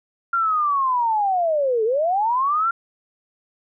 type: linear two-way sweep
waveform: sine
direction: down then up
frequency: 1392 to 423.7 to 1392 Hz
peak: -17 dBFS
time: 0.33-2.71 s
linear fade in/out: 5 ms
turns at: 1.84 s
effects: none